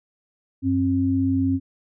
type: tone pair together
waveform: sine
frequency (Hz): 94.7 / 267.9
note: F#2 / C4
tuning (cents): +41 / +41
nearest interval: octave + tritone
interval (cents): 1800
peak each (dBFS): -24 / -19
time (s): 0.62-1.6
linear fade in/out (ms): 50
effects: none